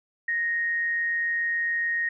sine tone with amplitude modulation, 1864.7 Hz, A#6, in tune, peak -22 dBFS, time 0.28-2.09 s, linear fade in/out 5 ms, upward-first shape sine, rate 167 Hz, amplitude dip 30%, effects none

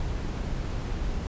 brown noise, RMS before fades -30 dBFS, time 0-1.27 s, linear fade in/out 2 ms, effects resampled to 16000 Hz

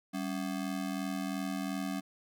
square ring-modulated tone, 235.9 Hz, A#3, 21 cents sharp, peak -31 dBFS, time 0.13-2.01 s, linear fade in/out 20 ms, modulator 41.4 Hz, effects none

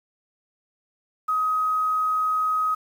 sine tone with quantisation, 1262 Hz, D#6, 24 cents sharp, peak -20 dBFS, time 1.28-2.75 s, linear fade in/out 10 ms, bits 8, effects none

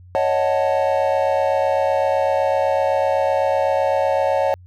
triangle chord, D# half-diminished seventh, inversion third, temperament equal, 554.4 / 622.3 / 740 / 880 Hz, C#5 / D#5 / F#5 / A5, 0 / 0 / 0 / 0 cents, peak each -17 / -20 / -21 / -22 dBFS, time 0.15-4.54 s, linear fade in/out 0 ms, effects added 90 Hz sine -41 dBFS peak until 4.66 s

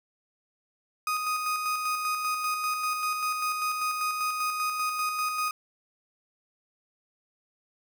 35% pulse tone with tremolo, 1246 Hz, D#6, 2 cents sharp, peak -24 dBFS, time 1.07-5.51 s, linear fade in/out 2 ms, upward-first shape square, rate 5.1 Hz, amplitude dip 35%, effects none

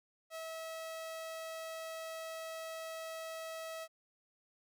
sawtooth tone, 647 Hz, E5, 32 cents flat, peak -38 dBFS, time 0.3-3.88 s, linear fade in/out 50 ms, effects none

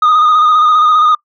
sine tone with vibrato, 1236 Hz, D#6, 12 cents flat, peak -3 dBFS, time 0.02-1.15 s, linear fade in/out 5 ms, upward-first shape square, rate 15 Hz, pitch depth 32 cents each way, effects noise-tail reverb RT60 0.1 s tail -24 dB re dry + tanh soft clip ceiling -5 dBFS

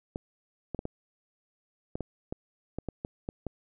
clicks, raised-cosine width 2 ms, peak -20 dBFS, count 12, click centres 0.159 / 0.747 / 0.791 / 0.854 / 1.955 / 2.007 / 2.325 / 2.786 / 2.887 / 3.049 / 3.289 / 3.467 s, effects none

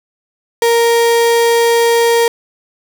35% pulse tone, 466.2 Hz, A#4, in tune, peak -7 dBFS, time 0.62-2.28 s, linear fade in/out 2 ms, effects none

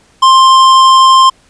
triangle tone with hard clipping, 1052 Hz, C6, 9 cents sharp, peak -4 dBFS, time 0.22-1.3 s, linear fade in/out 10 ms, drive 16 dB, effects pink hiss -48 dBFS RMS until 1.49 s + resampled to 22050 Hz

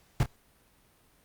brown noise with echo, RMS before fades -23 dBFS, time 0.2-0.23 s, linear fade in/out 0 ms, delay 28 ms, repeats 1, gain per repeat -12 dB, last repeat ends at 0.258 s, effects pink hiss -64 dBFS RMS until 1.24 s + Opus 48 kbps

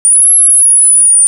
sine linear two-way sweep, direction up then down, 9230 to 11175 to 9230 Hz, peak -3 dBFS, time 0.05-1.27 s, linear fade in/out 0 ms, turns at 0.3 s, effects none

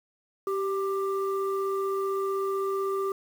sine tone pair together, 389.4 / 1184 Hz, G4 / D6, -12 / +14 cents, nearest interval octave + perfect fifth, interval 1926 cents, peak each -26 / -31 dBFS, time 0.47-3.12 s, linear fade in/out 2 ms, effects tanh soft clip ceiling -19 dBFS + 8-bit

